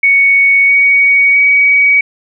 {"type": "tone with pitch steps", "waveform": "sine", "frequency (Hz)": [2226, 2244, 2262], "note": ["C#7", "C#7", "C#7"], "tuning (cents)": [7, 21, 34], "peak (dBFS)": -5, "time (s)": [0.03, 2.01], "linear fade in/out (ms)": 5, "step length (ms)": 660, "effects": []}